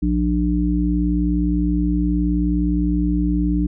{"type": "harmonic tone", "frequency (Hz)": 59.6, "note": "A#1", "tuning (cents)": 39, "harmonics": [1, 3, 5], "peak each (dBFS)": [-20, -21, -20], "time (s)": [0.02, 3.67], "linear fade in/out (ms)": 10, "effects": []}